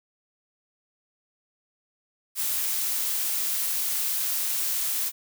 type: noise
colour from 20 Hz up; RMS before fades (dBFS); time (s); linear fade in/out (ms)
blue; -27; 2.35-5.12; 50
effects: none